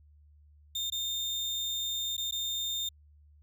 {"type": "tone with dropouts", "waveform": "35% pulse", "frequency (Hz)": 3632, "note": "A#7", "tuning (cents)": -46, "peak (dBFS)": -29, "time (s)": [0.75, 2.89], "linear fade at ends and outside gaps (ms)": 5, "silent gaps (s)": [[0.901, 0.921], [2.168, 2.178], [2.311, 2.322]], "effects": ["added 74 Hz sine -56 dBFS peak until 3.42 s"]}